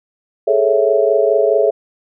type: chord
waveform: sine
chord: A major seventh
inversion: third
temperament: equal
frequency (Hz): 415.3 / 440 / 554.4 / 659.3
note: G#4 / A4 / C#5 / E5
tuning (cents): 0 / 0 / 0 / 0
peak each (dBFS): -16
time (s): 0.47-1.71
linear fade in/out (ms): 10
effects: none